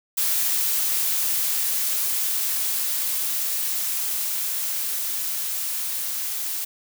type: noise with level ramp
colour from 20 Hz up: blue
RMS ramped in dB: -22 to -28 dBFS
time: 0.17-6.65 s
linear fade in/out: 10 ms
effects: none